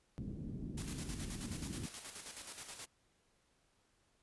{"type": "low-pass noise", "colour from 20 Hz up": "white", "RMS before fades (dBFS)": -44, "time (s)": [0.18, 1.86], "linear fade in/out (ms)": 0, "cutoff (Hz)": 270, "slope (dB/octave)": 24}
{"type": "noise with tremolo", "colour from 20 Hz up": "white", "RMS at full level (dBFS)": -46, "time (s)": [0.77, 2.86], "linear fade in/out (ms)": 10, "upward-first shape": "square", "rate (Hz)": 9.4, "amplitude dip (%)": 50}
{"effects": ["pink hiss -75 dBFS RMS until 4.22 s", "resampled to 24000 Hz"]}